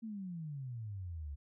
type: exponential sweep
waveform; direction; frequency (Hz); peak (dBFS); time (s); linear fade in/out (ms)
sine; down; 230 to 68.6; -40; 0.02-1.36; 20
effects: none

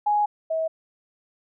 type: tone pair in turn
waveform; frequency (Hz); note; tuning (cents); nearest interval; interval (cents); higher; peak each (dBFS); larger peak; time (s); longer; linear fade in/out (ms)
sine; 833 / 643.7; G#5 / E5; +5 / -41; major third; 446; first; -18 / -22; first; 0.06-0.26 / 0.5-0.68; first; 10
effects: none

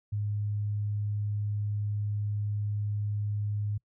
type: tone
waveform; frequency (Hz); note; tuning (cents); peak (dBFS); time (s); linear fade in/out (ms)
sine; 103.83; G#2; 0; -28; 0.12-3.78; 10
effects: noise-tail reverb RT60 0.1 s tail -26 dB re dry

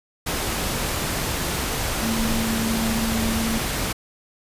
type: tone in noise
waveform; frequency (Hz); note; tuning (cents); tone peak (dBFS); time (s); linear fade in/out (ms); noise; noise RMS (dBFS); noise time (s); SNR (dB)
sine; 224.9; A3; +38; -23; 2.02-3.59; 10; pink; -25; 0.26-3.93; -1
effects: resampled to 32000 Hz

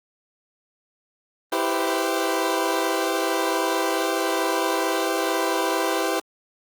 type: chord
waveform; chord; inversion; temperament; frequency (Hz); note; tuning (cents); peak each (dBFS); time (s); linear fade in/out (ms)
20% pulse; C major seventh; first; equal with one note detuned; 329.6 / 392 / 493.9 / 518.4; E4 / G4 / B4 / C5; 0 / 0 / 0 / -16; -21 / -21 / -25 / -23; 1.52-6.2; 5
effects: Opus 32 kbps

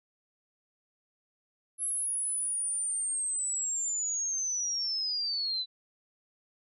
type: linear sweep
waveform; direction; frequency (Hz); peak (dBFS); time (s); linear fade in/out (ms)
sine; down; 11000 to 3951; -29; 1.78-5.66; 50
effects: none

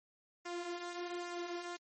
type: tone with flanger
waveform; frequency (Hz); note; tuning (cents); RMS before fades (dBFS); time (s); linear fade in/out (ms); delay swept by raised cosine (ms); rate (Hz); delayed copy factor
sawtooth; 349.8; F4; +3; -42; 0.45-1.77; 10; 0.24 to 6.14; 1.2; -0.5
effects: MP3 32 kbps

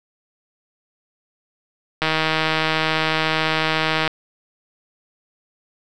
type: click train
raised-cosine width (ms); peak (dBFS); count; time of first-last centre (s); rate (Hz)
0.3; -3; 326; 2.02-4.077; 158
effects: none

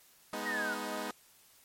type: chord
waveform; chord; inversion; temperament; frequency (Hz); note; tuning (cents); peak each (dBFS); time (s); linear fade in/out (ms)
10% pulse; G# minor; none; equal with one note detuned; 207.7 / 246.9 / 313.1; G#3 / B3 / D#4; 0 / 0 / +11; -32; 0.33-1.11; 2
type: linear sweep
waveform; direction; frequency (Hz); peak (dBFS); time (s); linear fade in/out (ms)
sine; down; 1931 to 1396.9; -33; 0.45-0.75; 20
effects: white hiss -62 dBFS RMS until 1.64 s + MP3 64 kbps

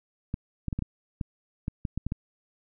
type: clicks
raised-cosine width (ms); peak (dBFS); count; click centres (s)
5; -17; 11; 0.341 / 0.683 / 0.728 / 0.79 / 0.823 / 1.212 / 1.681 / 1.852 / 1.976 / 2.066 / 2.121
effects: none

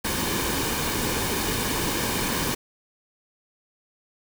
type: noise with comb filter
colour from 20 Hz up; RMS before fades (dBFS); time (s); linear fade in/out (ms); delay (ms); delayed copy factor
pink; -26; 0.04-2.55; 10; 1.5; -0.5
effects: none

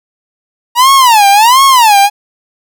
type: tone with vibrato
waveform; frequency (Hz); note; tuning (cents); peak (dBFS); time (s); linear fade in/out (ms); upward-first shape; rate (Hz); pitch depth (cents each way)
45% pulse; 932.3; A#5; 0; -3; 0.75-2.1; 50; sine; 1.4; 280
effects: none

